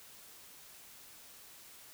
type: silence
effects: white hiss -55 dBFS RMS until 1.93 s